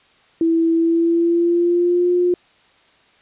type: tone with pitch glide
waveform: sine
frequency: 329.6 to 355.3 Hz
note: E4 to F4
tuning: 0 to +30 cents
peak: -13 dBFS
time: 0.41-2.34 s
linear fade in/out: 2 ms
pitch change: +130 cents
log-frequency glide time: 0.74-2.11 s
effects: white hiss -54 dBFS RMS until 3.21 s + resampled to 8000 Hz